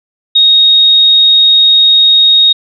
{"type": "tone", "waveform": "sine", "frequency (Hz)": 3740, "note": "A#7", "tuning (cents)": 5, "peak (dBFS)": -3, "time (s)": [0.35, 2.53], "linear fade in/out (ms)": 10, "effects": []}